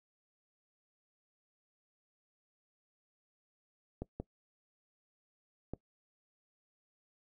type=clicks; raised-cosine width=2 ms; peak=-25 dBFS; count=3; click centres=4.02 / 4.2 / 5.736 s; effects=noise-tail reverb RT60 0.1 s tail -21 dB re dry